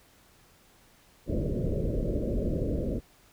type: low-pass noise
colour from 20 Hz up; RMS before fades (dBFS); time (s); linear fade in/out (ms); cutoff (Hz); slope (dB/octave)
pink; -29; 1.26-3.01; 50; 610; 96
effects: pink hiss -60 dBFS RMS until 3.32 s